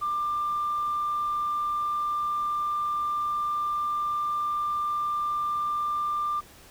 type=tone; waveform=sine; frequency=1190 Hz; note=D6; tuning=22 cents sharp; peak=-24 dBFS; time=0.01-6.41 s; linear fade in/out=20 ms; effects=tanh soft clip ceiling -21 dBFS + pink hiss -51 dBFS RMS until 6.7 s